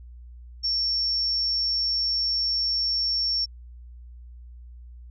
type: tone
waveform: sine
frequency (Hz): 5460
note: F8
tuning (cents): -40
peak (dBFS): -22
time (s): 0.63-3.46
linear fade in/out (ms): 20
effects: added 60 Hz sine -41 dBFS peak until 5.1 s